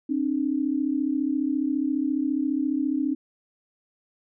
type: tone pair together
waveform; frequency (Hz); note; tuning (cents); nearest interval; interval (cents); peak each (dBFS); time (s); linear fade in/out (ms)
sine; 267.5 / 302.1; C4 / D4; +38 / +49; major second; 211; -25; 0.09-3.15; 10
effects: none